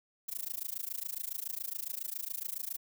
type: noise with amplitude modulation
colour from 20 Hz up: violet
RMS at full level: -35 dBFS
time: 0.28-2.77 s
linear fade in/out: 10 ms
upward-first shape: sine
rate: 27.2 Hz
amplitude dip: 100%
effects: none